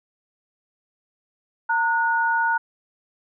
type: tone pair together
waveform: sine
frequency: 915 / 1456.5 Hz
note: A#5 / F#6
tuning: -32 / -28 cents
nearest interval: minor sixth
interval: 804 cents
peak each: -21 dBFS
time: 1.69-2.58 s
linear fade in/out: 10 ms
effects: none